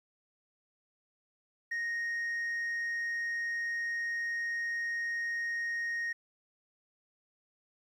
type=tone; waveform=sine; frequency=1864.7 Hz; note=A#6; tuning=in tune; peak=-29 dBFS; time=1.71-6.13 s; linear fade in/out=10 ms; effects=tanh soft clip ceiling -31 dBFS + 11-bit